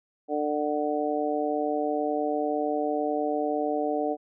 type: harmonic tone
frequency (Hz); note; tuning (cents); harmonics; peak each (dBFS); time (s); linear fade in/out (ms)
149; D3; +25; 2 / 3 / 4 / 5; -30 / -30 / -30 / -30; 0.28-4.17; 50
effects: none